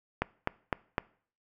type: click train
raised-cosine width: 0.5 ms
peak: -12 dBFS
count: 4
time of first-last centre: 0.22-0.981 s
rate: 3.94 Hz
effects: noise-tail reverb RT60 0.5 s tail -22 dB re dry